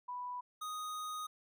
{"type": "tone pair in turn", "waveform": ["sine", "square"], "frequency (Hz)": [987.8, 1244.6], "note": ["B5", "D#6"], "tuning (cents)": [0, 0], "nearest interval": "major third", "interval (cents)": 400, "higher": "second", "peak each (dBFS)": [-39, -40], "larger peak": "first", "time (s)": [[0.08, 0.41], [0.61, 1.27]], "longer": "second", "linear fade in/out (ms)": 10, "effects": []}